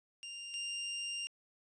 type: tone pair in turn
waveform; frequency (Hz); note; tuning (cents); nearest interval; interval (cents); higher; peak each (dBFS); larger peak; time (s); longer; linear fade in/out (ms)
sawtooth; 2794 / 2794; F7 / F7; 0 / 0; unison; 0; neither; -40 / -34; second; 0.23-0.54 / 0.54-1.27; second; 0
effects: resampled to 22050 Hz + 12-bit